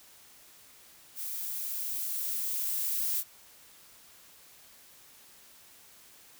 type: noise with level ramp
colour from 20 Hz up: violet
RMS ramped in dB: -37 to -30 dBFS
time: 1.15-3.24 s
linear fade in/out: 50 ms
effects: white hiss -56 dBFS RMS until 6.39 s